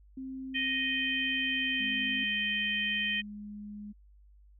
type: tone with pitch glide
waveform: sine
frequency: 263.4 to 259.5 Hz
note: C4 to C4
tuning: +12 to -14 cents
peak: -37 dBFS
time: 0.17-2.24 s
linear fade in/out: 5 ms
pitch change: -26 cents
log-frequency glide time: 1.37-1.96 s
type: harmonic tone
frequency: 622.3 Hz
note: D#5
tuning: in tune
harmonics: 3 / 4 / 5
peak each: -33 / -33 / -33 dBFS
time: 0.54-3.22 s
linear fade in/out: 20 ms
type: tone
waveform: sine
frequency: 207.7 Hz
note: G#3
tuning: in tune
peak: -40 dBFS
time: 1.79-3.93 s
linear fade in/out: 20 ms
effects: added 50 Hz sine -55 dBFS peak until 4.59 s